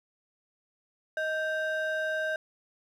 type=ring-modulated tone; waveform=triangle; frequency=1098 Hz; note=C#6; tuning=17 cents flat; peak=-23 dBFS; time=1.17-2.36 s; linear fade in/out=2 ms; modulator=470 Hz; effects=none